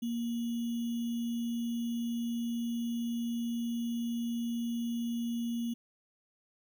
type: tone with sample-and-hold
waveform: sine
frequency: 234.5 Hz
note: A#3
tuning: 11 cents sharp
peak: -31 dBFS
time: 0.02-5.74 s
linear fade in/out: 10 ms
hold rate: 3150 Hz
effects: none